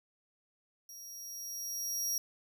sawtooth tone with level ramp, 5660 Hz, F8, 22 cents sharp, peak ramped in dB -45 to -28 dBFS, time 0.89-2.18 s, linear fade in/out 2 ms, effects none

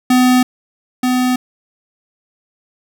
square tone pair in turn, 252 / 252 Hz, B3 / B3, +35 / +35 cents, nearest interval unison, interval 0 cents, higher neither, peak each -9 / -13 dBFS, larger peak first, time 0.1-0.43 / 1.03-1.36 s, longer neither, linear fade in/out 5 ms, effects none

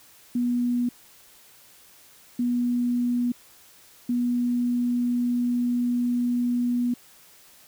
sine tone bursts at uneven times, 243.1 Hz, B3, 27 cents flat, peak -21 dBFS, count 3, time 0.35-0.89 / 2.39-3.32 / 4.09-6.94 s, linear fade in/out 5 ms, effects white hiss -53 dBFS RMS until 7.67 s

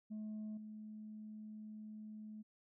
sine tone with level steps, 214.5 Hz, A3, 44 cents flat, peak -40 / -47 dBFS, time 0.1-2.43 s, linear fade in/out 20 ms, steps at 0.57 s, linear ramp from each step 5 ms, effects tanh soft clip ceiling -41 dBFS

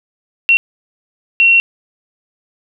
sine tone bursts at uneven times, 2730 Hz, F7, 40 cents flat, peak -6 dBFS, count 2, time 0.49-0.57 / 1.4-1.6 s, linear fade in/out 0 ms, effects none

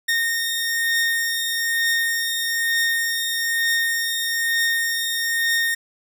sawtooth beating tone pair, 1842 / 1843.1 Hz, A#6 / A#6, -21 / -20 cents, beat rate 1.1 Hz, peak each -17 / -24 dBFS, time 0.08-5.75 s, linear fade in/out 10 ms, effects none

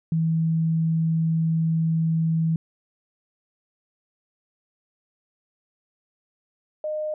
sine tone pair in turn, 162.3 / 612.8 Hz, E3 / D#5, -27 / -27 cents, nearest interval octave + major seventh, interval 2300 cents, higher second, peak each -19 / -25 dBFS, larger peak first, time 0.12-2.56 / 6.84-7.14 s, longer first, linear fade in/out 2 ms, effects none

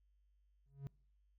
triangle tone with exponential growth, 138.59 Hz, C#3, in tune, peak -37 dBFS, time 0.66-0.87 s, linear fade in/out 0 ms, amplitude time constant 45 ms, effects noise-tail reverb RT60 0.5 s tail -25 dB re dry + added 50 Hz sine -70 dBFS peak until 1.38 s

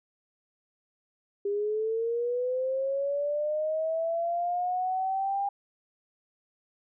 sine linear sweep, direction up, 400 to 804 Hz, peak -26 dBFS, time 1.45-5.49 s, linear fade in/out 5 ms, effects none

